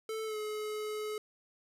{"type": "tone with pitch glide", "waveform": "square", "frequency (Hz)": [440, 426.2], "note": ["A4", "G#4"], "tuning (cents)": [0, 45], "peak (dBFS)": -36, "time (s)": [0.09, 1.18], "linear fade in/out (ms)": 2, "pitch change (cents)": -55, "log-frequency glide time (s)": [0.25, 0.37], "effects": ["resampled to 32000 Hz", "11-bit"]}